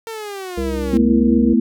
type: linear sweep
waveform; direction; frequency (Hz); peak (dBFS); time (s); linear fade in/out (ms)
sawtooth; down; 457.1 to 264.1; -23; 0.07-0.97; 0
type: harmonic tone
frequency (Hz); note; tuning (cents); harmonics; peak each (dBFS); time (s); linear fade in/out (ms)
67.1; C2; +44; 1 / 3 / 5 / 7; -24 / -26 / -28 / -24; 0.57-1.54; 10
type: chord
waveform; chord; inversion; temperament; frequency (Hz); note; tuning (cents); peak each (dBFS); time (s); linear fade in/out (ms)
sine; A suspended second; none; just; 220 / 247.5 / 330; A3 / B3 / E4; 0 / +4 / +2; -15 / -15 / -19; 0.93-1.6; 5
effects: none